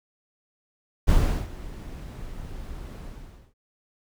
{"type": "noise with ADSR envelope", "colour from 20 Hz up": "brown", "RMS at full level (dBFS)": -18, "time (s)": [1.07, 3.54], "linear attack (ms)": 22, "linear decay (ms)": 380, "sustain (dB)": -19, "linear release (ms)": 550, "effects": []}